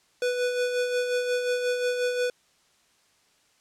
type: tone with tremolo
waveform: square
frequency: 493.9 Hz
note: B4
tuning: in tune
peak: -23 dBFS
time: 0.22-2.3 s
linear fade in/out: 2 ms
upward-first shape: sine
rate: 5.6 Hz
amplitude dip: 45%
effects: white hiss -64 dBFS RMS until 3.6 s + low-pass 8000 Hz 12 dB/octave